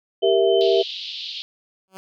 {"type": "tone with tremolo", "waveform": "sine", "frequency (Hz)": 3071, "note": "G7", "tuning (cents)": -36, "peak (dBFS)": -26, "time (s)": [0.22, 0.83], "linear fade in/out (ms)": 10, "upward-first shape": "triangle", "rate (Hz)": 3.6, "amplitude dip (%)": 65}
{"type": "chord", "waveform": "sine", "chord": "E diminished", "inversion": "first", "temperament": "equal", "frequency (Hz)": [392, 466.2, 659.3], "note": ["G4", "Bb4", "E5"], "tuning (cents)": [0, 0, 0], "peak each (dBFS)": [-17, -20, -20], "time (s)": [0.22, 0.83], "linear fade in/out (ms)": 20}
{"type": "band-pass noise", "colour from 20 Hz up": "pink", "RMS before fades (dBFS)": -32, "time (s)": [0.61, 1.42], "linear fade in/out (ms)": 0, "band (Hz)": [3000, 4400], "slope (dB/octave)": 48}
{"type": "tone with exponential growth", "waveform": "10% pulse", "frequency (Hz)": 189.5, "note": "F#3", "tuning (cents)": 42, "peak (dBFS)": -26, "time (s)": [1.88, 1.97], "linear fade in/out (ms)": 0, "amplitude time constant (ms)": 18}
{"effects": []}